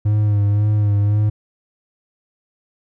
triangle tone with vibrato, 103.83 Hz, G#2, in tune, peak -11 dBFS, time 0.05-1.3 s, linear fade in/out 10 ms, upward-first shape sine, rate 1.9 Hz, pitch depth 35 cents each way, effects none

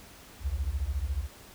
sine beating tone pair, 61.74 / 75.74 Hz, B1 / D#2, 0 / -46 cents, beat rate 14 Hz, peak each -31 dBFS, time 0.4-1.28 s, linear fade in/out 50 ms, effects pink hiss -51 dBFS RMS until 1.54 s

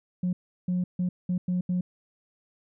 sine tone bursts at uneven times, 180 Hz, F#3, 47 cents flat, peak -22 dBFS, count 6, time 0.23-0.33 / 0.68-0.84 / 0.99-1.09 / 1.29-1.38 / 1.48-1.61 / 1.69-1.81 s, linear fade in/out 5 ms, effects tanh soft clip ceiling -21 dBFS

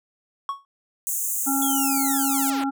triangle tone with exponential decay, 1108.7 Hz, C#6, in tune, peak -19 dBFS, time 0.49-0.65 s, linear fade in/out 1 ms, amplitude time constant 33 ms
pink high-pass noise, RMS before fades -26 dBFS, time 1.07-2.5 s, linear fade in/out 0 ms, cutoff 6400 Hz, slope 96 dB/octave
harmonic tone, 273.6 Hz, C#4, 23 cents flat, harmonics 1 / 3 / 5, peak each -23 / -28 / -32 dBFS, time 1.46-2.71 s, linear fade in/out 20 ms
5% pulse linear sweep, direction down, 3410 to 233.1 Hz, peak -20 dBFS, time 1.62-2.64 s, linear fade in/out 0 ms
effects none

